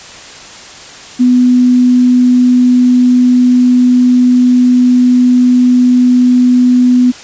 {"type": "tone", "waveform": "sine", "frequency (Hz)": 248.7, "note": "B3", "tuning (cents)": 12, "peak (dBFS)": -4, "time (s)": [1.19, 7.12], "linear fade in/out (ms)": 20, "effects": ["white hiss -31 dBFS RMS until 7.23 s", "resampled to 16000 Hz"]}